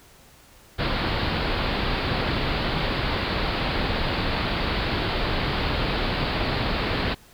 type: low-pass noise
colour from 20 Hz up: pink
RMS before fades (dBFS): -25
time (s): 0.78-7.15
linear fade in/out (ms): 20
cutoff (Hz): 4700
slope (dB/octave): 96
effects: pink hiss -52 dBFS RMS until 7.33 s